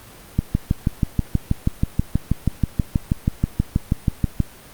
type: click train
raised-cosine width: 5 ms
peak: -4 dBFS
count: 26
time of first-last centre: 0.39-4.403 s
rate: 6.23 Hz
effects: pink hiss -43 dBFS RMS until 4.73 s + Opus 32 kbps